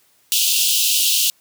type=high-pass noise; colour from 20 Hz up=pink; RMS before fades=-17 dBFS; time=0.32-1.3 s; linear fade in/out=0 ms; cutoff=2700 Hz; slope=96 dB/octave; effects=white hiss -58 dBFS RMS until 1.4 s + high-pass 60 Hz 12 dB/octave